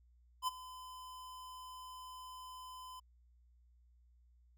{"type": "tone with ADSR envelope", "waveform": "square", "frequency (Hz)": 1017, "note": "C6", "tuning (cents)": -50, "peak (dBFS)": -32, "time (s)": [0.42, 3], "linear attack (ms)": 55, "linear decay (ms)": 21, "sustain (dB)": -17, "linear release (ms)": 9, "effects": ["added 60 Hz sine -64 dBFS peak until 4.57 s"]}